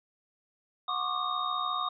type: tone cluster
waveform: sine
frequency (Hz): 729 / 1079 / 1153 / 1213 / 3714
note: F#5 / C#6 / D6 / D#6 / A#7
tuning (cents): -26 / -47 / -32 / -44 / -7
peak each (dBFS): -39 / -36 / -34 / -33 / -37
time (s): 0.88-1.89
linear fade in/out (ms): 5
effects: none